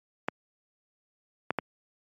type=clicks; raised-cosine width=0.5 ms; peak=-11 dBFS; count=3; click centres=0.285 / 1.506 / 1.587 s; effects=high-pass 150 Hz 12 dB/octave + MP3 64 kbps